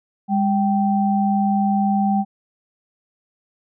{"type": "tone pair together", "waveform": "sine", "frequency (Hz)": [202.6, 779], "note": ["G#3", "G5"], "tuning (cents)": [-43, -11], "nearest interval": "octave + major seventh", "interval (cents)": 2332, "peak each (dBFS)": [-17, -20], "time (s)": [0.28, 2.25], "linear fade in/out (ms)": 50, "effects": []}